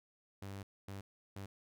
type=tone bursts at uneven times; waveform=sawtooth; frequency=98.4 Hz; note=G2; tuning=7 cents sharp; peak=-40 dBFS; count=3; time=0.42-0.63 / 0.88-1.01 / 1.36-1.46 s; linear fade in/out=5 ms; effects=none